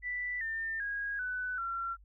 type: tone with pitch steps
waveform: sine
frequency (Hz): 1975.5 / 1801.1 / 1642.1 / 1497.1 / 1365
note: B6 / A6 / G#6 / F#6 / F6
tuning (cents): 0 / +40 / -20 / +20 / -40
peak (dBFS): -33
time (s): 0.02-1.97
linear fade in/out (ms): 50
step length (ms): 390
effects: added 50 Hz sine -55 dBFS peak until 2.04 s